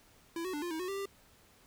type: tone with pitch steps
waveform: square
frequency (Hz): 334.4 / 371.8 / 294.7 / 349.6 / 318.6 / 365.2 / 392.9 / 395.6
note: E4 / F#4 / D4 / F4 / D#4 / F#4 / G4 / G4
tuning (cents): +25 / +8 / +6 / +2 / +41 / -23 / +4 / +16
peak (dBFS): -36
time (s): 0.36-1.056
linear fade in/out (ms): 2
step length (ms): 87
effects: pink hiss -63 dBFS RMS until 1.66 s